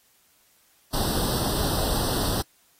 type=noise with comb filter; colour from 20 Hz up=pink; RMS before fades=-26 dBFS; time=0.93-2.42 s; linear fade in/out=10 ms; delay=0.22 ms; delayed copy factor=+0.95; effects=white hiss -62 dBFS RMS until 2.79 s + AAC 48 kbps